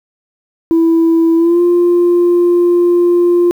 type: tone with pitch glide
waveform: sine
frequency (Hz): 330 to 349.6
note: E4 to F4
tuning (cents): +2 to +2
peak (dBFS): -5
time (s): 0.71-3.51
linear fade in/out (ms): 0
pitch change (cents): +100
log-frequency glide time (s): 1.36-1.61
effects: tanh soft clip ceiling -5 dBFS + 7-bit